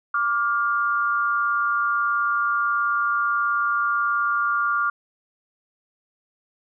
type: tone pair together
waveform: sine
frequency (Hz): 1170 / 1408.5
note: D6 / F6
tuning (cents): -7 / +14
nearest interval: minor third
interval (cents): 321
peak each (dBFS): -22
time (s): 0.14-4.9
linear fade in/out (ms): 5
effects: none